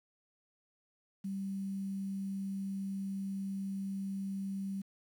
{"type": "tone with quantisation", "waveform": "sine", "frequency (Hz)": 194.9, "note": "G3", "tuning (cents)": -10, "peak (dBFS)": -35, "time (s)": [1.24, 4.82], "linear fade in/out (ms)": 10, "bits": 10, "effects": []}